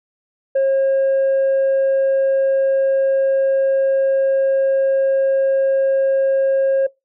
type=tone; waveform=sine; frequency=540 Hz; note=C#5; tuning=45 cents flat; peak=-10 dBFS; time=0.55-6.87 s; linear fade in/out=10 ms; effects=noise-tail reverb RT60 0.2 s tail -24 dB re dry + tanh soft clip ceiling -12 dBFS

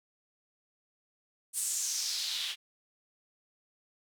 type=noise with band-pass filter sweep; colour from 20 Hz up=white; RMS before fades=-34 dBFS; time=1.53-2.56 s; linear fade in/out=50 ms; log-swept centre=9300 to 3000 Hz; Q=3.2; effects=none

